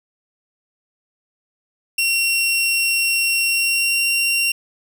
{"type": "tone with pitch glide", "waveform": "sawtooth", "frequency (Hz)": [2736, 2755], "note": ["F7", "F7"], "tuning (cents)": [-36, -24], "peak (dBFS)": -13, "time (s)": [1.98, 4.52], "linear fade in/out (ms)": 5, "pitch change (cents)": 12, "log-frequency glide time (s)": [3.45, 4.01], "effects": ["8-bit"]}